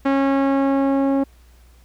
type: tone with low-pass filter sweep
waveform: sawtooth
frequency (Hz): 273.8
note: C#4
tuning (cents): -21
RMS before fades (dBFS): -18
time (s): 0.05-1.24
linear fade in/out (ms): 10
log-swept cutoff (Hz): 1900 to 670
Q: 0.8
effects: added 60 Hz sine -47 dBFS peak until 1.84 s + pink hiss -57 dBFS RMS until 1.84 s